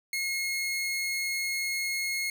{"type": "tone", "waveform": "sawtooth", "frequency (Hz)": 2161, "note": "C#7", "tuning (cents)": -45, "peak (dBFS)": -25, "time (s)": [0.13, 2.3], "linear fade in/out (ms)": 2, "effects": []}